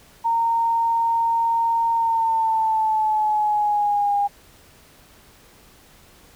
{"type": "tone with pitch glide", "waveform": "sine", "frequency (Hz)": [921, 811.1], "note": ["A#5", "G#5"], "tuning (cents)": [-21, -41], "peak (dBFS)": -17, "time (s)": [0.24, 4.28], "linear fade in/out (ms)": 20, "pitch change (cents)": -220, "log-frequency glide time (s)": [1.94, 4.16], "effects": ["pink hiss -51 dBFS RMS until 6.35 s"]}